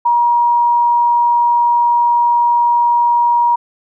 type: tone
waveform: sine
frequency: 952 Hz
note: A#5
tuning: 36 cents sharp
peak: -9 dBFS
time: 0.05-3.56 s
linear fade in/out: 10 ms
effects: none